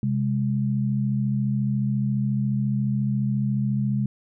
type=tone pair together; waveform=sine; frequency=130.81 / 205.1 Hz; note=C3 / G#3; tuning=0 / -21 cents; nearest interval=minor sixth; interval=779 cents; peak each=-23 / -24 dBFS; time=0.03-4.06 s; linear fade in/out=2 ms; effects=none